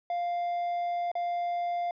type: tone with dropouts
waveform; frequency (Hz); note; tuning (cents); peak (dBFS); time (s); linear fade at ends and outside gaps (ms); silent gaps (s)
triangle; 698.5; F5; 0; -26; 0.1-1.91; 2; 1.116-1.153
effects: resampled to 11025 Hz